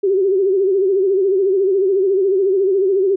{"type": "tone with vibrato", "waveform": "sine", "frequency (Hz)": 385.7, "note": "G4", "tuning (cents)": -28, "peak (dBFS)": -12, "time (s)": [0.03, 3.16], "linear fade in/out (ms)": 10, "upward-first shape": "sine", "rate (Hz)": 14, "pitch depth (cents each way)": 88, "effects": []}